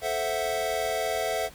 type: chord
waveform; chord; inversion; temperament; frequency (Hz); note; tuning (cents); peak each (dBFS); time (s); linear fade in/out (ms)
square; F# half-diminished seventh; first; equal; 440 / 523.3 / 659.3 / 740; A4 / C5 / E5 / F#5; 0 / 0 / 0 / 0; -34 / -35 / -30 / -33; 0.01-1.5; 50
effects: added 60 Hz sine -53 dBFS peak until 1.54 s + pink hiss -50 dBFS RMS until 1.54 s